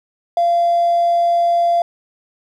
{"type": "tone with hard clipping", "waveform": "triangle", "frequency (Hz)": 688, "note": "F5", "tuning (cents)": -26, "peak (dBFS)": -12, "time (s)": [0.37, 1.82], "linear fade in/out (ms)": 2, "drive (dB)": 3, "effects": []}